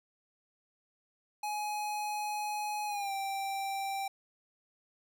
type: tone with pitch glide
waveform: square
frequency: 840 to 783.7 Hz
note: G#5 to G5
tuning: +19 to -1 cents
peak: -34 dBFS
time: 1.43-4.08 s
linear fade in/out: 5 ms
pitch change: -120 cents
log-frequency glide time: 2.86-3.12 s
effects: none